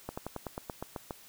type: slowing click train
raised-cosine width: 1 ms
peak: -22 dBFS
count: 10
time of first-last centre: 0.09-1.108 s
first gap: 85 ms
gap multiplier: 1.07
effects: white hiss -55 dBFS RMS until 1.28 s